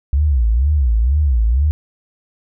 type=tone with vibrato; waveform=sine; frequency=64.5 Hz; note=C2; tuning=24 cents flat; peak=-11 dBFS; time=0.13-1.71 s; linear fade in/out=0 ms; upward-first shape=sine; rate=2.1 Hz; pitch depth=290 cents each way; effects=none